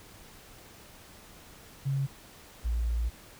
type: tone pair in turn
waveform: sine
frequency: 137 / 57.77 Hz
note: C#3 / A#1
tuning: -20 / -15 cents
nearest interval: octave + minor third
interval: 1495 cents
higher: first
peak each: -26 dBFS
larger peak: neither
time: 1.85-2.07 / 2.64-3.1 s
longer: second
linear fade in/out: 20 ms
effects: pink hiss -52 dBFS RMS until 3.39 s